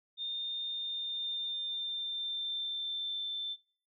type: tone with pitch glide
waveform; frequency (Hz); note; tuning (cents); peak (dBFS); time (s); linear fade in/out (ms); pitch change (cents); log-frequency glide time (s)
sine; 3631 to 3546; A#7 to A7; -46 to +13; -34; 0.17-3.57; 50; -41; 0.66-3.3
effects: noise-tail reverb RT60 0.4 s tail -21 dB re dry